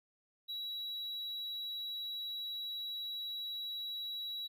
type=tone; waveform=triangle; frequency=3896 Hz; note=B7; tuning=24 cents flat; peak=-37 dBFS; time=0.48-4.48 s; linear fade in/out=20 ms; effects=none